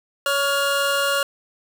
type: tone pair together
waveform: 25% pulse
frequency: 560 / 1411 Hz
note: C#5 / F6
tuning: +18 / +17 cents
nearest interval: octave + major third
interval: 1599 cents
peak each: -18 dBFS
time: 0.26-1.23 s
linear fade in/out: 2 ms
effects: 7-bit